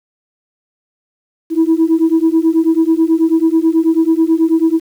sine beating tone pair, 320.7 / 329.9 Hz, E4 / E4, -48 / +1 cents, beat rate 9.2 Hz, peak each -11 dBFS, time 1.5-4.8 s, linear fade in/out 50 ms, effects tanh soft clip ceiling -4 dBFS + 7-bit

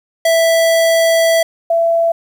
square / sine tone pair in turn, 659.3 / 669.3 Hz, E5 / E5, 0 / +26 cents, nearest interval unison, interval 26 cents, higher second, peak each -10 dBFS, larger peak neither, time 0.25-1.43 / 1.7-2.12 s, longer first, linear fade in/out 5 ms, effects 8-bit

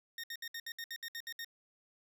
20% pulse tone bursts, 1845 Hz, A#6, 18 cents flat, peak -35 dBFS, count 11, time 0.18-1.446 s, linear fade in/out 2 ms, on 56 ms, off 65 ms, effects none

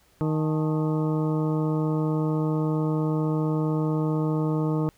harmonic tone with a mistuned harmonic, 155.56 Hz, D#3, in tune, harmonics 1 / 2 / 3 / 4 / 5 / 6 / 7 / 8, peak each -24 / -27 / -31 / -38 / -46 / -38 / -41 / -42 dBFS, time 0.21-4.89 s, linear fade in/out 0 ms, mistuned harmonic 6, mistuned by -100 cents, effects pink hiss -61 dBFS RMS until 4.97 s

